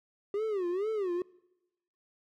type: tone with vibrato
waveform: triangle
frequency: 392 Hz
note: G4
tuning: in tune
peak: -27 dBFS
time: 0.34-1.22 s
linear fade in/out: 2 ms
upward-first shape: sine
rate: 2.2 Hz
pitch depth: 210 cents each way
effects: noise-tail reverb RT60 0.9 s tail -22 dB re dry